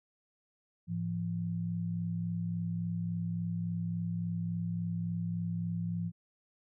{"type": "tone pair together", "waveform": "sine", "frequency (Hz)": [107.35, 170.9], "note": ["A2", "F3"], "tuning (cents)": [-42, -37], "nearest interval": "minor sixth", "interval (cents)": 805, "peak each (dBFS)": [-37, -33], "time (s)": [0.87, 6.12], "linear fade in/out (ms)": 50, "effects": []}